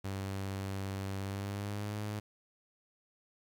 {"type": "tone with pitch glide", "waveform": "sawtooth", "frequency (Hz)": [97.3, 104.89], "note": ["G2", "G#2"], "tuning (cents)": [-12, 18], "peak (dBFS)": -32, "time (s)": [0.04, 2.2], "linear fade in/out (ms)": 10, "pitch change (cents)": 130, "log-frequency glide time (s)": [1.19, 1.98], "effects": ["11-bit"]}